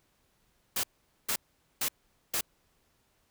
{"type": "noise bursts", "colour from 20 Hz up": "white", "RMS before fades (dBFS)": -30, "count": 4, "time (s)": [0.76, 2.41], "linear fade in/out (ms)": 5, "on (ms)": 75, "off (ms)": 450, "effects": ["pink hiss -71 dBFS RMS until 3.3 s"]}